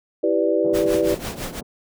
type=chord; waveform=sine; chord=E minor seventh; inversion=none; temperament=equal with one note detuned; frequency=329.6 / 392 / 497.3 / 587.3 Hz; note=E4 / G4 / B4 / D5; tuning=0 / 0 / +12 / 0 cents; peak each=-22 dBFS; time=0.23-1.15 s; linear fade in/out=10 ms
type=band-pass noise; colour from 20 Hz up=pink; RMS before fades=-36 dBFS; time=0.64-1.63 s; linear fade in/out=10 ms; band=140 to 690 Hz; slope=24 dB/octave
type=noise with tremolo; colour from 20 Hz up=pink; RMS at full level=-28 dBFS; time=0.73-1.61 s; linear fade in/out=20 ms; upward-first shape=triangle; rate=6 Hz; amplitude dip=90%
effects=none